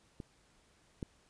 clicks, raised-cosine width 3 ms, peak -30 / -25 dBFS, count 2, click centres 0.202 / 1.028 s, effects pink hiss -68 dBFS RMS until 1.29 s + resampled to 22050 Hz

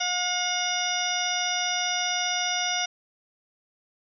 harmonic tone, 719 Hz, F#5, 50 cents flat, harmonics 1 / 2 / 3 / 4 / 5 / 7 / 8, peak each -31 / -33 / -33 / -33 / -32 / -35 / -30 dBFS, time 0-2.86 s, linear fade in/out 10 ms, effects none

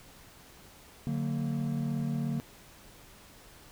triangle chord, D augmented, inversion none, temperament just, 146.83 / 183.54 / 229.4 Hz, D3 / F#3 / A#3, 0 / -14 / -28 cents, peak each -30 / -36 / -31 dBFS, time 1.07-2.4 s, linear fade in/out 0 ms, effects pink hiss -54 dBFS RMS until 3.71 s

